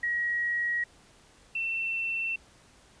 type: tone pair in turn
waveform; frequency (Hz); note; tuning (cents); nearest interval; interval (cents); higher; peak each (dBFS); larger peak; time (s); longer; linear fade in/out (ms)
sine; 1903 / 2691; A#6 / E7; +35 / +35; tritone; 600; second; -26 / -28; first; 0.03-0.84 / 1.55-2.36; neither; 5
effects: pink hiss -58 dBFS RMS until 3 s + resampled to 22050 Hz